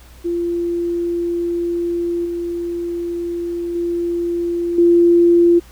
sine tone with level steps, 344.1 Hz, F4, 26 cents flat, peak -17 / -20 / -17 / -8 dBFS, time 0.24-5.6 s, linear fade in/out 20 ms, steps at 2.25 / 3.75 / 4.78 s, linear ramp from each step 5 ms, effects added 60 Hz sine -41 dBFS peak until 5.71 s + pink hiss -47 dBFS RMS until 5.71 s

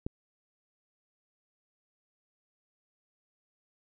click, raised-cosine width 3 ms, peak -20 dBFS, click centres 0.065 s, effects none

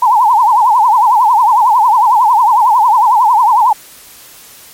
sine tone with vibrato, 920 Hz, A#5, 23 cents flat, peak -5 dBFS, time 0.02-3.73 s, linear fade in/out 5 ms, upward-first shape triangle, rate 11 Hz, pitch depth 220 cents each way, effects white hiss -37 dBFS RMS until 4.73 s + MP3 64 kbps

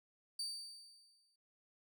35% pulse tone with exponential decay, 4619 Hz, D8, 30 cents flat, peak -36 dBFS, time 0.39-1.36 s, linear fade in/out 5 ms, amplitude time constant 210 ms, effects none

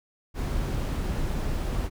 brown noise, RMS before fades -28 dBFS, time 0.34-1.9 s, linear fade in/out 50 ms, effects none

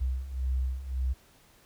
sine beating tone pair, 63.2 / 65 Hz, B1 / C2, +41 / -11 cents, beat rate 1.8 Hz, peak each -33 / -29 dBFS, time 0-1.14 s, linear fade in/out 20 ms, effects pink hiss -60 dBFS RMS until 1.65 s

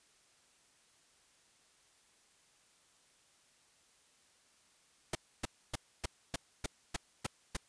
pink noise bursts, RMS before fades -35 dBFS, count 9, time 5.13-7.568 s, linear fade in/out 5 ms, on 22 ms, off 280 ms, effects white hiss -68 dBFS RMS until 7.68 s + resampled to 22050 Hz

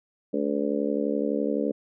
harmonic tone, 71.8 Hz, D2, 39 cents flat, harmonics 3 / 4 / 5 / 6 / 7 / 8, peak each -30 / -28 / -39 / -30 / -30 / -34 dBFS, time 0.33-1.72 s, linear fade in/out 10 ms, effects none

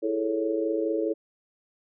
sine chord, A major seventh, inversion second, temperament equal, 329.6 / 415.3 / 440 / 554.4 Hz, E4 / G#4 / A4 / C#5, 0 / 0 / 0 / 0 cents, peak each -28 / -34 / -28 / -31 dBFS, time 0.02-1.14 s, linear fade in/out 20 ms, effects none

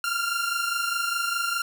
sawtooth tone pair together, 1376 / 1400.9 Hz, F6 / F6, -26 / +5 cents, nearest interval unison, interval 31 cents, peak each -24 dBFS, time 0.04-1.62 s, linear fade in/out 2 ms, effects none

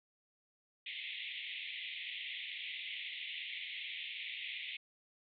pink band-pass noise, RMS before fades -44 dBFS, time 0.86-4.77 s, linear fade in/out 5 ms, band 2000 to 3700 Hz, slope 96 dB/octave, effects none

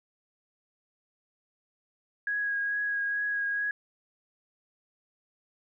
sine tone with vibrato, 1652 Hz, G#6, 10 cents flat, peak -27 dBFS, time 2.27-3.71 s, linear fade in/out 2 ms, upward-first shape triangle, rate 2.3 Hz, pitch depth 19 cents each way, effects none

